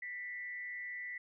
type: tone with frequency modulation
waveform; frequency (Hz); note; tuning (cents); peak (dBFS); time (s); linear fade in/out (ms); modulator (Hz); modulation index
sine; 1975.5; B6; 0; -40; 0.02-1.18; 5; 173; 0.43
effects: none